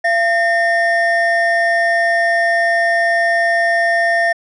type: tone pair together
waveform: triangle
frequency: 682 / 1820.7 Hz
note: F5 / A#6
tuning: -41 / -41 cents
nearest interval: octave + perfect fourth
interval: 1700 cents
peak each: -13 dBFS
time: 0.04-4.33 s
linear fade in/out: 10 ms
effects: resampled to 24000 Hz